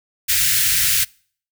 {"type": "band-stop noise", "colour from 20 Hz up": "white", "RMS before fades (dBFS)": -17, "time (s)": [0.28, 1.05], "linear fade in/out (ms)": 20, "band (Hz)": [150, 1500], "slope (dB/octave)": 48, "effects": ["noise-tail reverb RT60 0.5 s tail -26 dB re dry"]}